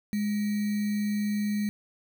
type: tone with sample-and-hold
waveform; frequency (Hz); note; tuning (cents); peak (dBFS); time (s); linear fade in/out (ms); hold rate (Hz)
sine; 207.7; G#3; 0; -25; 0.13-1.69; 0; 2100
effects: none